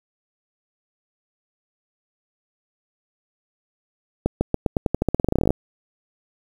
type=accelerating click train; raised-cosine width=2 ms; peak=-5 dBFS; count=22; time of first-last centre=4.26-5.506 s; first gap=150 ms; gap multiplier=0.89; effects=7-bit